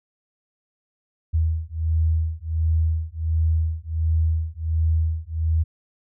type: beating tone pair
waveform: sine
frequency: 79.8 / 81.2 Hz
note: D#2 / E2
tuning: +44 / -26 cents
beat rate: 1.4 Hz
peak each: -22 dBFS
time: 1.33-5.64 s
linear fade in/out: 20 ms
effects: none